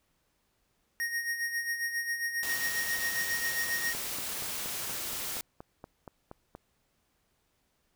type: tone with tremolo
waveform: square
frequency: 1864.7 Hz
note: A#6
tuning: in tune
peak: -29 dBFS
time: 1-3.93 s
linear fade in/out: 0 ms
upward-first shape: sine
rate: 7.4 Hz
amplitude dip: 60%
type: noise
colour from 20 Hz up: white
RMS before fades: -36 dBFS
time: 2.43-5.41 s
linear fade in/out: 0 ms
type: click train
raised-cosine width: 1 ms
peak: -29 dBFS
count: 12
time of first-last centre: 3.95-6.55 s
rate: 4.23 Hz
effects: pink hiss -74 dBFS RMS until 7.95 s